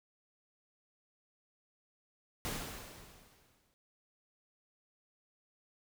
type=noise with exponential decay; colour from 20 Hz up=pink; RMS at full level=-37 dBFS; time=2.45-3.74 s; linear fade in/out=0 ms; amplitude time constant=280 ms; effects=none